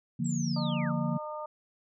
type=chord; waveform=sine; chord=Bb major; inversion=first; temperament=equal; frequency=146.83 / 174.61 / 233.1 Hz; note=D3 / F3 / Bb3; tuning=0 / 0 / 0 cents; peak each=-32 dBFS; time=0.19-1.18 s; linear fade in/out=10 ms
type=linear sweep; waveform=sine; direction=down; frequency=7902 to 1046.5 Hz; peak=-38 dBFS; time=0.24-0.93 s; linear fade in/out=20 ms
type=harmonic tone; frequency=303.7 Hz; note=D#4; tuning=42 cents flat; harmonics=2 / 3 / 4; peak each=-38 / -40 / -41 dBFS; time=0.56-1.46 s; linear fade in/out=5 ms
effects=none